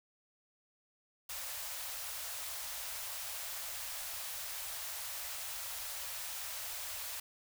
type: band-stop noise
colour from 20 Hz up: white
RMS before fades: -42 dBFS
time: 1.29-7.2 s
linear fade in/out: 5 ms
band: 100 to 530 Hz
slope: 48 dB/octave
effects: none